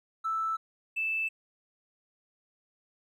triangle tone pair in turn, 1318.5 / 2637 Hz, E6 / E7, 0 / 0 cents, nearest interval octave, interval 1200 cents, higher second, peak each -24 dBFS, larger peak neither, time 0.24-0.57 / 0.96-1.29 s, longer neither, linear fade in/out 20 ms, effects tanh soft clip ceiling -26 dBFS

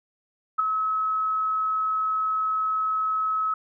sine tone with ADSR envelope, 1287 Hz, E6, 42 cents flat, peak -15 dBFS, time 0.58-3.54 s, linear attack 17 ms, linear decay 6 ms, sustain -7 dB, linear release 4 ms, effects none

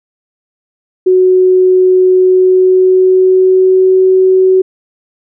sine tone with pitch glide, 370 to 375.2 Hz, F#4 to F#4, 0 to +24 cents, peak -4 dBFS, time 1.06-4.62 s, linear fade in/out 10 ms, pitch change +24 cents, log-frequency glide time 2.14-3.98 s, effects none

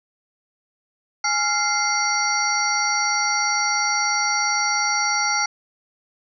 sine tone cluster, 831 / 1381 / 2093 / 4511 / 5730 Hz, G#5 / F6 / C7 / C#8 / F8, +1 / -20 / 0 / +29 / +44 cents, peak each -25 dBFS, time 1.24-5.46 s, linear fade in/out 5 ms, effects none

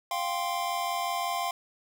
square chord, F suspended second, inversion none, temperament equal, 698.5 / 784 / 1046.5 Hz, F5 / G5 / C6, 0 / 0 / 0 cents, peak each -33 / -35 / -33 dBFS, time 0.11-1.51 s, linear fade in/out 2 ms, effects none

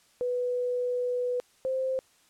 sine tone pair in turn, 493.9 / 523.3 Hz, B4 / C5, 0 / 0 cents, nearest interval minor second, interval 100 cents, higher second, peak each -26 dBFS, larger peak neither, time 0.21-1.4 / 1.65-1.99 s, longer first, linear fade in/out 0 ms, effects white hiss -63 dBFS RMS until 2.29 s + low-pass 10000 Hz 12 dB/octave

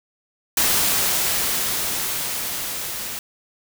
white noise with level ramp, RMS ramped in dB -18 to -30 dBFS, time 0.57-3.19 s, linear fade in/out 2 ms, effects none

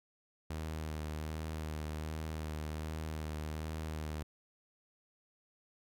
sawtooth tone with vibrato, 77.78 Hz, D#2, in tune, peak -34 dBFS, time 0.5-4.23 s, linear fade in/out 5 ms, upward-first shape sine, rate 1.3 Hz, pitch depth 23 cents each way, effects none

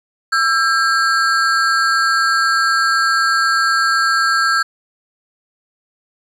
square ring-modulated tone, 1473 Hz, F#6, 8 cents flat, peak -10 dBFS, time 0.32-4.63 s, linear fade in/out 10 ms, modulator 136 Hz, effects low-pass 7000 Hz 12 dB/octave + 8-bit

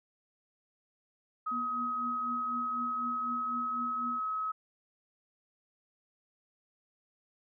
sine tone with pitch glide, 1266 to 1280 Hz, D#6 to D#6, +30 to +49 cents, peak -31 dBFS, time 1.46-4.52 s, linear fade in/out 10 ms, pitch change +19 cents, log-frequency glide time 1.89-3.94 s
sine tone with tremolo, 240.9 Hz, B3, 43 cents flat, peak -36 dBFS, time 1.51-4.2 s, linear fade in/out 10 ms, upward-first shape triangle, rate 4 Hz, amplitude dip 90%
effects none

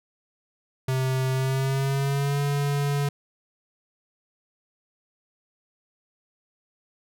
square tone with pitch glide, 130.81 to 142.65 Hz, C3 to C#3, 0 to +50 cents, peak -23 dBFS, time 0.88-3.09 s, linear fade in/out 5 ms, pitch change +150 cents, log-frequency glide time 1.32-2.41 s, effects none

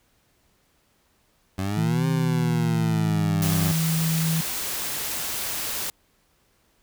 20% pulse exponential two-way sweep, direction up then down, 92.9 to 132.7 to 92.9 Hz, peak -20 dBFS, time 1.58-3.72 s, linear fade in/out 5 ms, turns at 2.07 s
sine tone, 161.7 Hz, E3, 33 cents flat, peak -21 dBFS, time 1.77-4.41 s, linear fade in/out 5 ms
white noise, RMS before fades -29 dBFS, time 3.42-5.9 s, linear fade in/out 2 ms
effects pink hiss -65 dBFS RMS until 6.82 s

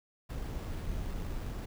brown noise with sample-and-hold, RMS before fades -37 dBFS, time 0.29-1.66 s, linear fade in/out 10 ms, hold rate 6300 Hz, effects none

